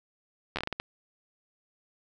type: slowing click train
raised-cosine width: 0.3 ms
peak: -15 dBFS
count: 8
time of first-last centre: 0.56-0.8 s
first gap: 11 ms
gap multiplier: 1.37
effects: none